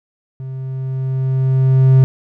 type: tone with level ramp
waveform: triangle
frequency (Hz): 131.8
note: C3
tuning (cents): +13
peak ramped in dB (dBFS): -23 to -3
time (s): 0.4-2.04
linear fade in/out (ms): 0
effects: none